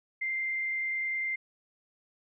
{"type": "tone with frequency modulation", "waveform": "sine", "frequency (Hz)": 2093, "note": "C7", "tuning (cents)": 0, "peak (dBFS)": -29, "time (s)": [0.21, 1.36], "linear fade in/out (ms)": 10, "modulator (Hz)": 30.6, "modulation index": 0.49, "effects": []}